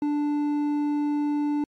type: tone with hard clipping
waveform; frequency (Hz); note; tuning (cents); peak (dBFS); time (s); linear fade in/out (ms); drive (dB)
triangle; 293.7; D4; 0; -24; 0.02-1.64; 2; 9
effects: AAC 64 kbps